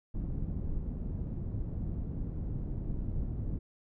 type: low-pass noise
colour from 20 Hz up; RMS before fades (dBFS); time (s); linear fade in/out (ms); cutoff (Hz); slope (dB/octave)
pink; -35; 0.14-3.59; 10; 190; 12
effects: none